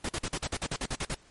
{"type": "noise bursts", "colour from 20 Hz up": "pink", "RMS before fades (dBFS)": -32, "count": 12, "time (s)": [0.04, 1.147], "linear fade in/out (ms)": 5, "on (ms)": 51, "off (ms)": 45, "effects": ["pink hiss -59 dBFS RMS until 1.3 s", "MP3 48 kbps"]}